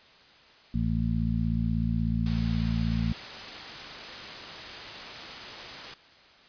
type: harmonic tone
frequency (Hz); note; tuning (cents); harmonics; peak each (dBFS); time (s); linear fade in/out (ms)
56.4; A1; +44; 1 / 2 / 3 / 4; -30 / -30 / -30 / -30; 0.74-3.13; 5
type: noise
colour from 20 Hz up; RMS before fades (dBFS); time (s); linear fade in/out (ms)
white; -39; 2.26-5.94; 2
effects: white hiss -55 dBFS RMS until 6.48 s + resampled to 11025 Hz